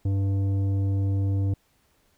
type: tone with tanh clipping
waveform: triangle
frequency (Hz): 98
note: G2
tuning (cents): 0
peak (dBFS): -23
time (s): 0.05-1.54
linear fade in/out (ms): 5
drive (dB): 14
effects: pink hiss -66 dBFS RMS until 2.17 s